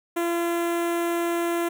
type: tone with notch filter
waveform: sawtooth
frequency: 341.4 Hz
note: F4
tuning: 39 cents flat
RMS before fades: -25 dBFS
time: 0.16-1.69 s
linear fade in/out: 10 ms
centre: 4700 Hz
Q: 0.95
effects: none